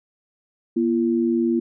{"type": "tone pair together", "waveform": "sine", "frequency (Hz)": [239.7, 339.8], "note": ["A#3", "F4"], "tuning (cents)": [48, -47], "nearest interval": "tritone", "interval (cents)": 605, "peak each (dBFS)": -20, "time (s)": [0.76, 1.6], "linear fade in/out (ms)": 10, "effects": []}